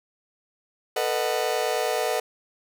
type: chord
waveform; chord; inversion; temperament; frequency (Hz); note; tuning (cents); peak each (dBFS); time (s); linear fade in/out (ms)
40% pulse; B dominant seventh; third; just; 444.5 / 493.9 / 617.4 / 740.8; A4 / B4 / D#5 / F#5; +18 / 0 / -14 / +2; -28; 0.96-2.2; 5
effects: none